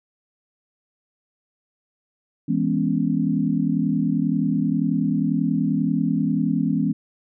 sine chord, C# minor seventh, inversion first, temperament equal with one note detuned, 164.81 / 205 / 246.9 / 277.2 Hz, E3 / G#3 / B3 / C#4, 0 / -22 / 0 / 0 cents, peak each -24 dBFS, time 2.48-6.93 s, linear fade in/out 10 ms, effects none

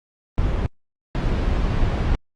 brown noise bursts at uneven times, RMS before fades -20 dBFS, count 2, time 0.38-0.66 / 1.15-2.15 s, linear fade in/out 0 ms, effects low-pass 4000 Hz 12 dB/octave + Opus 24 kbps

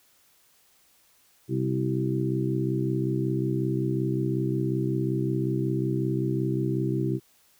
harmonic tone with a mistuned harmonic, 65.41 Hz, C2, in tune, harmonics 2 / 3 / 4 / 5 / 6, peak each -27 / -32 / -36 / -29 / -32 dBFS, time 1.48-7.2 s, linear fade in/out 50 ms, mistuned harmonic 6, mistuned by -37 cents, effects white hiss -62 dBFS RMS until 7.59 s

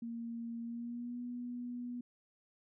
sine tone with pitch glide, 232.4 to 243.8 Hz, A#3 to B3, -5 to -22 cents, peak -39 dBFS, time 0.02-2.01 s, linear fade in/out 5 ms, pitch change +83 cents, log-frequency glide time 0.62-1.2 s, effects none

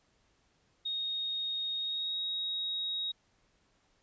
sine tone with pitch glide, 3728 to 3780 Hz, A#7 to A#7, -1 to +23 cents, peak -32 dBFS, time 0.85-3.12 s, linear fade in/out 10 ms, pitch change +24 cents, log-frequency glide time 1.76-2.17 s, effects pink hiss -71 dBFS RMS until 4.02 s + resampled to 16000 Hz

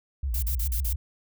sine tone with vibrato, 61.4 Hz, B1, 9 cents flat, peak -25 dBFS, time 0.23-0.96 s, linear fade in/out 5 ms, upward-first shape triangle, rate 7.3 Hz, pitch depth 290 cents each way
violet noise bursts, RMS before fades -32 dBFS, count 5, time 0.34-0.93 s, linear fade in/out 5 ms, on 86 ms, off 40 ms
effects none

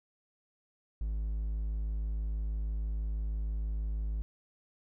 triangle tone, 53.1 Hz, G#1, 39 cents sharp, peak -29 dBFS, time 1.01-4.22 s, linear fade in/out 0 ms, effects none

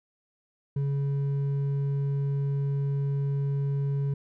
sine tone with hard clipping, 140 Hz, C#3, 18 cents sharp, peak -26 dBFS, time 0.76-4.14 s, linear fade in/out 5 ms, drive 4 dB, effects none

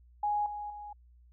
sine tone with level steps, 830.6 Hz, G#5, in tune, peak -27 / -36 / -41 dBFS, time 0.23-0.93 s, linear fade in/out 5 ms, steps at 0.46 / 0.7 s, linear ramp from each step 2 ms, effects added 60 Hz sine -56 dBFS peak until 1.32 s

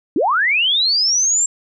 sine linear sweep, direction up, 245.2 to 7510 Hz, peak -13 dBFS, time 0.16-1.46 s, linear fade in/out 2 ms, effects none

